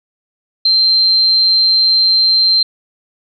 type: tone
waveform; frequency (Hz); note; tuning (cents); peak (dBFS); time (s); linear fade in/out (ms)
sine; 4139; C8; -20; -8; 0.65-2.63; 5
effects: none